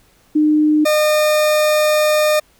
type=tone pair in turn; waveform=sine / 40% pulse; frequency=304 / 608 Hz; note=D#4 / D#5; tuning=-40 / -40 cents; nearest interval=octave; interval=1200 cents; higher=second; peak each=-10 / -11 dBFS; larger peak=first; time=0.35-0.85 / 0.85-2.4 s; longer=second; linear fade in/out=10 ms; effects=pink hiss -54 dBFS RMS until 2.59 s